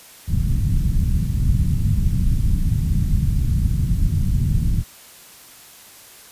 pink low-pass noise, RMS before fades -18 dBFS, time 0.27-4.84 s, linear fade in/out 50 ms, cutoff 170 Hz, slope 24 dB/octave, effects white hiss -44 dBFS RMS until 6.31 s + resampled to 32000 Hz

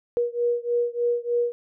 sine beating tone pair, 477.1 / 480.4 Hz, A#4 / B4, +40 / -48 cents, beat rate 3.3 Hz, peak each -24 / -25 dBFS, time 0.17-1.52 s, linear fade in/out 0 ms, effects none

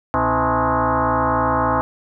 sine tone with frequency modulation, 124.2 Hz, B2, 10 cents sharp, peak -15 dBFS, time 0.14-1.81 s, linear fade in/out 0 ms, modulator 192 Hz, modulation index 6.3, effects none

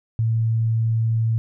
sine tone, 113 Hz, A2, 47 cents sharp, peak -17 dBFS, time 0.19-1.38 s, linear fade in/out 0 ms, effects none

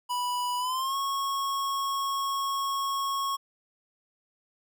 square tone with pitch glide, 984 to 1098.1 Hz, B5 to C#6, -7 to -17 cents, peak -28 dBFS, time 0.09-3.37 s, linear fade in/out 20 ms, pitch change +190 cents, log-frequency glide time 0.58-0.96 s, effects none

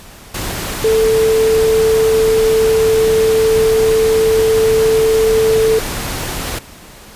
sine tone in noise, 442.5 Hz, A4, 10 cents sharp, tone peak -9 dBFS, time 0.84-5.79 s, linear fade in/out 5 ms, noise pink, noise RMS -22 dBFS, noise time 0.34-6.59 s, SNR +10 dB, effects pink hiss -38 dBFS RMS until 7.15 s + resampled to 32000 Hz

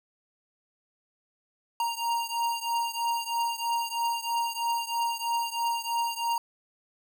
square beating tone pair, 932.3 / 935.4 Hz, A#5 / A#5, 0 / +6 cents, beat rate 3.1 Hz, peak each -30 / -32 dBFS, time 1.8-6.38 s, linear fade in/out 2 ms, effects none

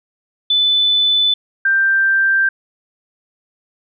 sine tone pair in turn, 3501 / 1574.9 Hz, A7 / G6, -9 / +8 cents, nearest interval octave + major second, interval 1383 cents, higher first, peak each -11 dBFS, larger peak neither, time 0.5-1.34 / 1.65-2.49 s, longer neither, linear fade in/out 5 ms, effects none

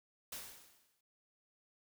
white noise with exponential decay, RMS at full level -43 dBFS, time 0.32-1.01 s, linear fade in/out 5 ms, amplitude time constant 150 ms, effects none

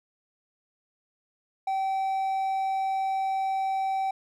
triangle tone, 771 Hz, G5, 29 cents flat, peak -23 dBFS, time 1.67-4.11 s, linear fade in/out 5 ms, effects none

